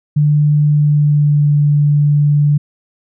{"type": "tone with pitch glide", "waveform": "sine", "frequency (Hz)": [148.5, 146.54], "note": ["D3", "D3"], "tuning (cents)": [20, -3], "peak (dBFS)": -8, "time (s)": [0.16, 2.58], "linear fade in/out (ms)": 10, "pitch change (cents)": -23, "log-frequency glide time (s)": [0.69, 1.51], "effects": []}